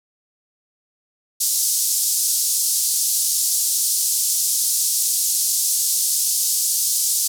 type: band-pass noise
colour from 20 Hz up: white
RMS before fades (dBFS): -20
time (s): 1.4-7.28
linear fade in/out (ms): 10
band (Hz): 5000 to 12000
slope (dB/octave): 24
effects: none